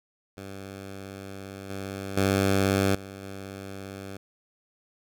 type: tone with level steps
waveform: 10% pulse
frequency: 97.5 Hz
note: G2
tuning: 9 cents flat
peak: -30 / -25 / -13 / -31 / -29 dBFS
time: 0.37-4.17 s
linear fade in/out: 5 ms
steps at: 1.7 / 2.17 / 2.95 / 3.23 s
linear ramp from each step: 2 ms
effects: none